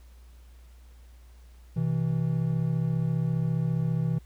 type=tone pair together; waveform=triangle; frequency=127.6 / 162.42 Hz; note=C3 / E3; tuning=-43 / -25 cents; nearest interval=major third; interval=418 cents; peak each=-26 / -24 dBFS; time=1.76-4.19 s; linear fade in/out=10 ms; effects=added 60 Hz sine -48 dBFS peak until 4.25 s + pink hiss -63 dBFS RMS until 4.25 s